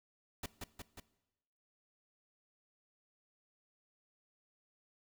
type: noise with echo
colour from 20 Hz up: pink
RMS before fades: -41 dBFS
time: 0.43-0.46 s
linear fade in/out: 5 ms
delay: 180 ms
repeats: 3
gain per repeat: -3 dB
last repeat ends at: 1 s
effects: noise-tail reverb RT60 1.0 s tail -19 dB re dry